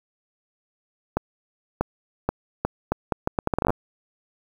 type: accelerating click train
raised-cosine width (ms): 1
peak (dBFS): -7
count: 17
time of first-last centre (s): 1.17-3.704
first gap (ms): 640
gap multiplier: 0.75
effects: 7-bit